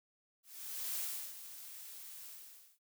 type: noise with ADSR envelope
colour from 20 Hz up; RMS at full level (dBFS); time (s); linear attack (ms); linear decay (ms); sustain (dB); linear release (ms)
blue; -38; 0.43-2.79; 540; 370; -12; 530
effects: none